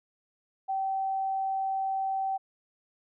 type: tone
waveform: sine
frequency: 772 Hz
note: G5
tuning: 27 cents flat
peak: -27 dBFS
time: 0.68-2.38 s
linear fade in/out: 20 ms
effects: none